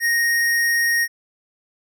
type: tone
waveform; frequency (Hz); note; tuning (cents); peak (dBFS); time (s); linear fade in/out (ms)
square; 1864.7; A#6; 0; -17; 0-1.08; 50
effects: none